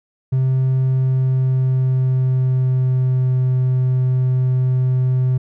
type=tone with pitch glide; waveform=triangle; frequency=130.81 to 128.27 Hz; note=C3 to C3; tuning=0 to -34 cents; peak=-11 dBFS; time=0.32-5.38 s; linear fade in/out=10 ms; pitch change=-34 cents; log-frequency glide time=0.86-3.42 s; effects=tanh soft clip ceiling -7 dBFS